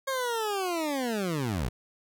20% pulse linear sweep, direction down, 545 to 51.91 Hz, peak -23 dBFS, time 0.07-1.69 s, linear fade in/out 10 ms, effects none

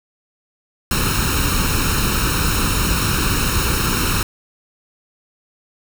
pink noise with comb filter, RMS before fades -18 dBFS, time 0.91-4.23 s, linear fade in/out 2 ms, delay 0.74 ms, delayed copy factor +0.75, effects none

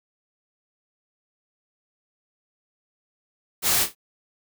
white noise with echo, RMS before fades -21 dBFS, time 3.62-3.87 s, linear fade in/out 50 ms, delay 27 ms, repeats 3, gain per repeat -9 dB, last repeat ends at 3.951 s, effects none

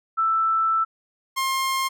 sine / sawtooth tone pair in turn, 1324 / 1064 Hz, E6 / C6, +7 / +29 cents, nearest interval major third, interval 378 cents, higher first, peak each -18 dBFS, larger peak neither, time 0.17-0.85 / 1.36-1.89 s, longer first, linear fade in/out 20 ms, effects none

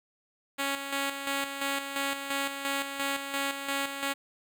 5% pulse tone with tremolo, 277.2 Hz, C#4, in tune, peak -17 dBFS, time 0.58-4.14 s, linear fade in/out 20 ms, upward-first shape square, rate 2.9 Hz, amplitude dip 55%, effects none

